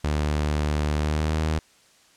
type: tone with pitch glide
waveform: sawtooth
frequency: 75 to 78.28 Hz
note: D2 to D#2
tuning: +37 to +11 cents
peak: -18 dBFS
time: 0.04-1.59 s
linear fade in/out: 5 ms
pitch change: +74 cents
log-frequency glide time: 0.96-1.38 s
effects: white hiss -57 dBFS RMS until 2.16 s + low-pass 8000 Hz 12 dB/octave